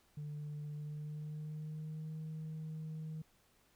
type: tone with pitch glide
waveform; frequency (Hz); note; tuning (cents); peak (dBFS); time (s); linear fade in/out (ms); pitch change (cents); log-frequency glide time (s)
sine; 148.7 to 157; D3 to D#3; +22 to +16; -39; 0.17-3.22; 5; +94; 0.72-2.15
effects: tanh soft clip ceiling -39 dBFS + pink hiss -71 dBFS RMS until 3.75 s